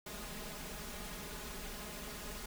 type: noise with comb filter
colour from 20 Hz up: pink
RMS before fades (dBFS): -45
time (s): 0.06-2.46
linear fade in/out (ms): 5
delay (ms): 4.8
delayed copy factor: +1
effects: none